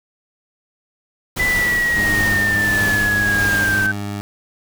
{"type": "noise with tremolo", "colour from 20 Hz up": "pink", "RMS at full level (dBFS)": -24, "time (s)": [1.36, 3.87], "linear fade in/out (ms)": 10, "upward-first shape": "sine", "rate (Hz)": 1.5, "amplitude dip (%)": 35}
{"type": "linear sweep", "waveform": "sine", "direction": "down", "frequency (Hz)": [2000, 1536], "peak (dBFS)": -15, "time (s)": [1.39, 3.92], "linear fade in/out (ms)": 10}
{"type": "tone", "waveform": "20% pulse", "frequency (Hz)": 101.8, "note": "G#2", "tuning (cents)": -34, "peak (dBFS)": -19, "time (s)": [1.97, 4.21], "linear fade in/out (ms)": 0}
{"effects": []}